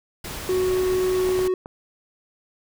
pink noise, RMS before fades -33 dBFS, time 0.24-1.48 s, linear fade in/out 5 ms
triangle tone, 370 Hz, F#4, in tune, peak -17 dBFS, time 0.49-1.54 s, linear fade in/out 2 ms
clicks, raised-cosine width 1 ms, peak -16 / -17 / -22 dBFS, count 3, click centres 1.291 / 1.391 / 1.659 s
effects none

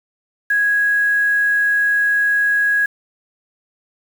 sine tone with quantisation, 1659 Hz, G#6, 2 cents flat, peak -13 dBFS, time 0.5-2.86 s, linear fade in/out 5 ms, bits 6, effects none

